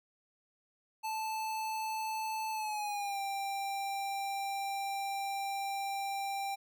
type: tone with pitch glide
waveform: square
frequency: 876 to 789.5 Hz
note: A5 to G5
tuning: -8 to +12 cents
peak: -35 dBFS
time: 1.03-6.56 s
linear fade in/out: 20 ms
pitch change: -180 cents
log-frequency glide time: 2.52-3.19 s
effects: none